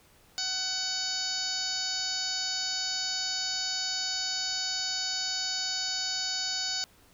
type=harmonic tone with a mistuned harmonic; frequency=750 Hz; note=F#5; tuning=23 cents sharp; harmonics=1 / 2 / 3 / 4 / 5 / 6 / 7 / 8 / 9; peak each=-44 / -40 / -45 / -42 / -39 / -33 / -36 / -40 / -38 dBFS; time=0.38-6.84 s; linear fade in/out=0 ms; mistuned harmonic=7; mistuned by=-43 cents; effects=pink hiss -60 dBFS RMS until 7.13 s